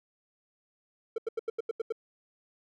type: tone bursts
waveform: triangle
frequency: 451.1 Hz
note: A4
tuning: 43 cents sharp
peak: -26 dBFS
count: 8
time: 1.16-1.924 s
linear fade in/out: 5 ms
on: 22 ms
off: 84 ms
effects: none